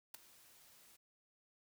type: noise with ADSR envelope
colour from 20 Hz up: white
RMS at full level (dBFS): -44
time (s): 0.14-0.97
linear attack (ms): 6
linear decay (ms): 8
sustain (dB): -20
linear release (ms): 16
effects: none